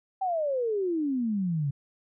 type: exponential sweep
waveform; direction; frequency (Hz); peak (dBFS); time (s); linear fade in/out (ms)
sine; down; 784 to 135.2; -25; 0.21-1.71; 10
effects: none